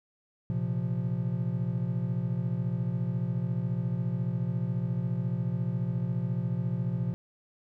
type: chord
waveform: triangle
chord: Bb suspended second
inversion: none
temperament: equal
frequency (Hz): 116.54 / 130.81 / 174.61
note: Bb2 / C3 / F3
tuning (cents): 0 / 0 / 0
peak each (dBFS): -30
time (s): 0.5-7.14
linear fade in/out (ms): 0
effects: none